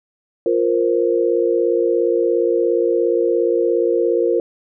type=chord; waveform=sine; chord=F suspended fourth; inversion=none; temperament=equal; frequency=349.2 / 466.2 / 523.3 Hz; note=F4 / Bb4 / C5; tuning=0 / 0 / 0 cents; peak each=-18 / -17 / -21 dBFS; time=0.46-4.4 s; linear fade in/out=2 ms; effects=none